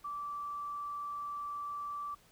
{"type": "tone", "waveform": "sine", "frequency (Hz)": 1163, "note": "D6", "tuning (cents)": -17, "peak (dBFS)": -37, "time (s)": [0.04, 2.15], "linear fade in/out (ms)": 10, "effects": ["pink hiss -64 dBFS RMS until 2.31 s"]}